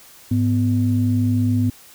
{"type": "tone pair together", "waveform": "sine", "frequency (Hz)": [104.4, 249.2], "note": ["G#2", "B3"], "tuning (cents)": [10, 16], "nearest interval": "octave + minor third", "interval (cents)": 1506, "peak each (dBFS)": [-17, -18], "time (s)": [0.31, 1.7], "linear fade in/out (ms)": 5, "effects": ["tanh soft clip ceiling -7 dBFS", "white hiss -46 dBFS RMS until 1.94 s"]}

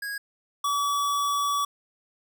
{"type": "tone pair in turn", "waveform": "square", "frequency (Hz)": [1648, 1142.3], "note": ["G#6", "D6"], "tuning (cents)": [-14, -48], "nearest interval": "tritone", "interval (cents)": 634, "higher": "first", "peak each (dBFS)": [-31, -24], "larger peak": "second", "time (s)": [[0.02, 0.18], [0.64, 1.65]], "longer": "second", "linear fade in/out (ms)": 5, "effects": []}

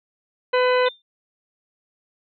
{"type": "harmonic tone", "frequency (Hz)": 502, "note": "B4", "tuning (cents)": 28, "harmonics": [1, 2, 3, 4, 5, 6, 8], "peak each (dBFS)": [-17, -23, -27, -29, -31, -33, -35], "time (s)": [0.53, 0.89], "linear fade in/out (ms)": 10}
{"type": "tone with exponential decay", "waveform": "sine", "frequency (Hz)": 3595, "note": "A7", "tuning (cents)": 36, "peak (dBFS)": -25, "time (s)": [0.86, 1.02], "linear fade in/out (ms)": 2, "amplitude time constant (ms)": 33}
{"effects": []}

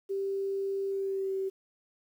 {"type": "tone with pitch glide", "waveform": "sine", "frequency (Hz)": [392, 384.8], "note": ["G4", "G4"], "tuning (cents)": [0, -32], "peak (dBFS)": -29, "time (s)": [0.09, 1.5], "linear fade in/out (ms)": 20, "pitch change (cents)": -32, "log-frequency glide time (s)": [0.91, 1.34], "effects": ["10-bit"]}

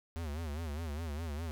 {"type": "tone with vibrato", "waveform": "square", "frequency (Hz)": 77.78, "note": "D#2", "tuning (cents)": 0, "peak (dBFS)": -37, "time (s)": [0.16, 1.51], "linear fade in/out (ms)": 0, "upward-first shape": "sine", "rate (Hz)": 4.9, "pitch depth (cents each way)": 150, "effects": []}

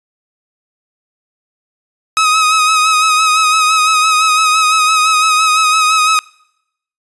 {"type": "tone with vibrato", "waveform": "sawtooth", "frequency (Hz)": 1267, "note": "D#6", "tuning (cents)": 31, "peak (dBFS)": -5, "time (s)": [2.17, 6.19], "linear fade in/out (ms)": 0, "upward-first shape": "sine", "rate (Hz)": 5.9, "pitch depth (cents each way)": 36, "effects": ["noise-tail reverb RT60 0.8 s tail -25 dB re dry", "resampled to 24000 Hz"]}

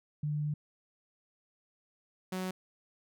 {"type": "tone pair in turn", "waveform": ["sine", "sawtooth"], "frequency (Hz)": [149.1, 185.64], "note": ["D3", "F#3"], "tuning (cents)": [27, 6], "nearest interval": "major third", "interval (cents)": 379, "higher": "second", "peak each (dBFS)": [-30, -30], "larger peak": "neither", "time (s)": [[0.23, 0.54], [2.32, 2.51]], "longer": "first", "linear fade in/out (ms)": 5, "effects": []}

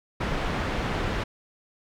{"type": "low-pass noise", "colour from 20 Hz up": "pink", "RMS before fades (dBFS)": -28, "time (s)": [0.2, 1.24], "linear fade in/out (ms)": 10, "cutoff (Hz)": 2600, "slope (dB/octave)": 12, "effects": []}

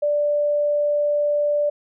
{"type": "tone", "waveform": "sine", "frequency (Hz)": 587.3, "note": "D5", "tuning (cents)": 0, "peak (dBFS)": -17, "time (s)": [0.02, 1.7], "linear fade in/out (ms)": 10, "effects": []}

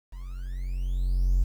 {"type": "tone with level ramp", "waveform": "triangle", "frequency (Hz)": 45, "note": "F#1", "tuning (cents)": -47, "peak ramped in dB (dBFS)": [-34, -15], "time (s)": [0.12, 1.44], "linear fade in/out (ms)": 10, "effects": ["tanh soft clip ceiling -13 dBFS", "9-bit"]}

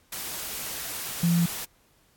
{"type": "tone in noise", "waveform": "sine", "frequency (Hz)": 170.7, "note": "F3", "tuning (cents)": -39, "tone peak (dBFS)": -19, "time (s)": [1.23, 1.46], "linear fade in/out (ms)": 5, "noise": "white", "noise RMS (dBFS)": -34, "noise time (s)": [0.12, 1.65], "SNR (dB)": 12, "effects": ["pink hiss -63 dBFS RMS until 2.16 s", "AAC 64 kbps"]}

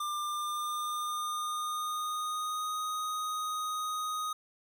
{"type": "tone with pitch glide", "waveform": "square", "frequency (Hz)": [1194, 1247.6], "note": ["D6", "D#6"], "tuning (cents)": [28, 4], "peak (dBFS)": -33, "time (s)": [0, 4.33], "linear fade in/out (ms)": 5, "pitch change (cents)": 76, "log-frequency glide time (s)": [0.2, 2.78], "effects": ["12-bit"]}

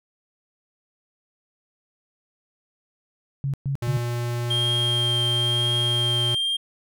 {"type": "tone bursts", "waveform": "sine", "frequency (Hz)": 138.2, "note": "C#3", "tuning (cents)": -5, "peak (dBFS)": -22, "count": 3, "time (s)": [3.44, 3.971], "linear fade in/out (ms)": 0, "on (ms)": 97, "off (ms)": 120}
{"type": "tone", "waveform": "square", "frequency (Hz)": 119.8, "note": "A#2", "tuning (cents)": 48, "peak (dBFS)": -25, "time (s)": [3.82, 6.35], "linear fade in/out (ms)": 5}
{"type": "tone with vibrato", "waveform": "triangle", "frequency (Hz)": 3200, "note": "G7", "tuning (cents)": 35, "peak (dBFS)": -20, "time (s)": [4.5, 6.57], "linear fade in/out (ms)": 10, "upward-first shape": "triangle", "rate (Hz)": 1, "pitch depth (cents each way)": 17}
{"effects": []}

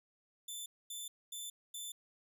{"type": "tone bursts", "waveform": "15% pulse", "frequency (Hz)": 3529, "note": "A7", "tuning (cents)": 4, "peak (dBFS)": -35, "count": 4, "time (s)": [0.48, 1.92], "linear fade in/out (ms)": 5, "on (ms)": 180, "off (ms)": 240, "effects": []}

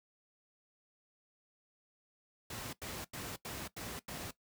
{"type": "noise bursts", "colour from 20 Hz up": "pink", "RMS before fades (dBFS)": -43, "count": 6, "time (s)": [2.5, 4.31], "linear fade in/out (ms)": 5, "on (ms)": 230, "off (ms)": 86, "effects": ["noise-tail reverb RT60 0.1 s tail -17 dB re dry", "high-pass 60 Hz 12 dB/octave"]}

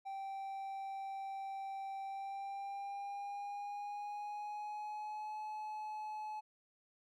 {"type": "tone with pitch glide", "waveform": "triangle", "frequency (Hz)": [780, 855.5], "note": ["G5", "A5"], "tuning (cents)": [-9, -49], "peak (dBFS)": -39, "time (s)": [0.05, 6.41], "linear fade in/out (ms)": 20, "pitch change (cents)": 160, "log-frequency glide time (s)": [2.04, 5.38], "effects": []}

